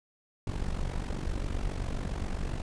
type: noise with amplitude modulation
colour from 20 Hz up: brown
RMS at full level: -29 dBFS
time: 0.47-2.62 s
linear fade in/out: 2 ms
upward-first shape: sine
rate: 47.5 Hz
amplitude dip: 75%
effects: resampled to 22050 Hz